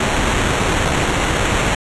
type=noise with sample-and-hold; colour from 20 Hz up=pink; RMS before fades=-17 dBFS; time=0-1.75 s; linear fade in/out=5 ms; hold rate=4900 Hz; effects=resampled to 24000 Hz